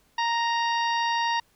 harmonic tone, 932.3 Hz, A#5, in tune, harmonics 1 / 2 / 3 / 4 / 5 / 6, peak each -24 / -30 / -34 / -36 / -38 / -40 dBFS, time 0.18-1.4 s, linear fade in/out 5 ms, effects pink hiss -64 dBFS RMS until 1.55 s

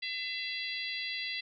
harmonic tone, 674 Hz, E5, 38 cents sharp, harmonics 3 / 4 / 5 / 6 / 7, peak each -39 / -40 / -41 / -42 / -42 dBFS, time 0.02-1.41 s, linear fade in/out 10 ms, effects none

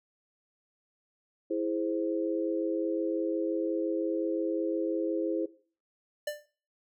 sine chord, E augmented, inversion none, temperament equal, 329.6 / 415.3 / 523.3 Hz, E4 / G#4 / B#4, 0 / 0 / 0 cents, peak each -30 / -34 / -34 dBFS, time 1.5-5.46 s, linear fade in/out 10 ms
square tone with exponential decay, 593 Hz, D5, 17 cents sharp, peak -28 dBFS, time 6.27-6.46 s, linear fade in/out 5 ms, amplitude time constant 40 ms
effects noise-tail reverb RT60 0.4 s tail -17 dB re dry

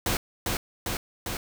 pink noise with echo, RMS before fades -26 dBFS, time 0.06-0.17 s, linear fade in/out 2 ms, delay 400 ms, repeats 3, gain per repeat -2 dB, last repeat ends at 1.37 s, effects none

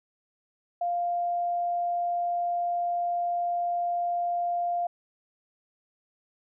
sine tone, 698.5 Hz, F5, in tune, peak -25 dBFS, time 0.81-4.87 s, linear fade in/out 5 ms, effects none

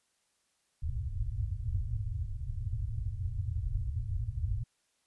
white low-pass noise, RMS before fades -34 dBFS, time 0.82-4.64 s, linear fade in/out 10 ms, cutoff 120 Hz, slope 96 dB/octave, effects white hiss -75 dBFS RMS until 5.06 s + resampled to 24000 Hz

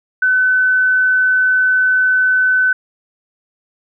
sine tone, 1511 Hz, F#6, 36 cents sharp, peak -10 dBFS, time 0.22-2.73 s, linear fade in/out 5 ms, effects none

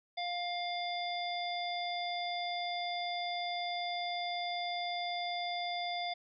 harmonic tone with a mistuned harmonic, 704 Hz, F5, 14 cents sharp, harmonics 1 / 3 / 5 / 7, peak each -36 / -42 / -41 / -45 dBFS, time 0.17-6.14 s, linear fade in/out 10 ms, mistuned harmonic 7, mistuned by -25 cents, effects none

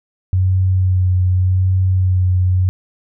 sine tone with vibrato, 92.5 Hz, F#2, in tune, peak -11 dBFS, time 0.33-2.69 s, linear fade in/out 0 ms, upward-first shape sine, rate 0.86 Hz, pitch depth 20 cents each way, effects none

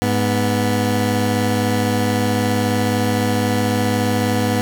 20% pulse tone pair together, 103.81 / 246.9 Hz, G#2 / B3, 0 / 0 cents, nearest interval octave + minor third, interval 1500 cents, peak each -14 dBFS, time 0.02-4.61 s, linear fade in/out 0 ms, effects 7-bit

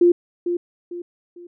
sine tone with echo, 349.2 Hz, F4, in tune, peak -10 dBFS, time 0.01-0.12 s, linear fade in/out 5 ms, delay 450 ms, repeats 3, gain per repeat -9 dB, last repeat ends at 1.47 s, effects none

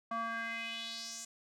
square tone with band-pass filter sweep, 228.7 Hz, A#3, 33 cents flat, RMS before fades -40 dBFS, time 0.11-1.25 s, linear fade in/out 5 ms, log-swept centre 1000 to 7300 Hz, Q 3.5, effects none

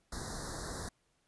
pink band-stop noise, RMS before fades -41 dBFS, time 0.12-0.89 s, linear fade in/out 5 ms, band 1900 to 3800 Hz, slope 96 dB/octave, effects pink hiss -75 dBFS RMS until 1.27 s + resampled to 24000 Hz

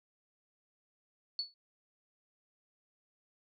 sine tone with exponential decay, 4435 Hz, C#8, in tune, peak -29 dBFS, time 1.39-1.54 s, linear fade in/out 1 ms, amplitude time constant 31 ms, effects none

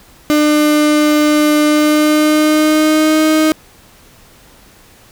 35% pulse tone with pitch glide, 300.4 to 312.1 Hz, D4 to D#4, +39 to +5 cents, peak -7 dBFS, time 0.3-3.52 s, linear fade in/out 0 ms, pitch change +66 cents, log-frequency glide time 1.66-3.23 s, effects pink hiss -44 dBFS RMS until 5.11 s

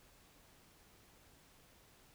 silence, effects pink hiss -65 dBFS RMS until 2.14 s

